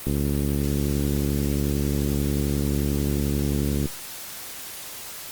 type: click train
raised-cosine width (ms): 3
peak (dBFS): -12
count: 271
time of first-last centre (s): 0.07-3.857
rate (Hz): 71.3
effects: white hiss -37 dBFS RMS until 5.31 s + Opus 32 kbps